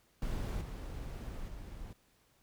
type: noise with level steps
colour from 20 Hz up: brown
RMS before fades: -36 / -42 / -46 dBFS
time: 0.22-1.93 s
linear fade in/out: 2 ms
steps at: 0.61 / 1.48 s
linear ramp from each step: 2 ms
effects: pink hiss -70 dBFS RMS until 2.42 s